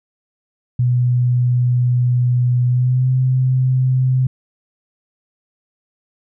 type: tone with pitch glide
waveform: sine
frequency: 123.47 to 129.01 Hz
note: B2 to C3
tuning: 0 to -24 cents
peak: -12 dBFS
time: 0.79-4.27 s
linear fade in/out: 5 ms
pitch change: +76 cents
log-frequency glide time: 2.67-3.1 s
effects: none